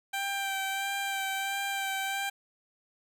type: tone with vibrato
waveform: 15% pulse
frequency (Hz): 784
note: G5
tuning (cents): 0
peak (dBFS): -24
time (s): 0.13-2.3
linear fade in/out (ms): 10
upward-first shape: sine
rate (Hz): 1.5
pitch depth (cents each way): 20
effects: none